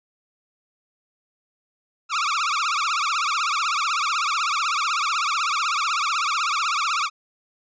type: tone with vibrato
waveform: sawtooth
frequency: 1243 Hz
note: D#6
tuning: 2 cents flat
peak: -17 dBFS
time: 2.09-7.1 s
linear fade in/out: 50 ms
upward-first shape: triangle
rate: 16 Hz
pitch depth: 230 cents each way
effects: resampled to 16000 Hz